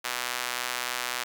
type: tone with high-pass filter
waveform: sawtooth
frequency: 123.47 Hz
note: B2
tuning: in tune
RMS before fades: -32 dBFS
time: 0.04-1.24 s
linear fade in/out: 10 ms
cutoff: 1300 Hz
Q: 0.72
effects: none